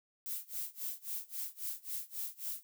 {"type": "noise with tremolo", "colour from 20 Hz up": "violet", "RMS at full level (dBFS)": -38, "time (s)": [0.26, 2.63], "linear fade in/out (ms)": 0, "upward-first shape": "sine", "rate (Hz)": 3.7, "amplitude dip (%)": 95, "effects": []}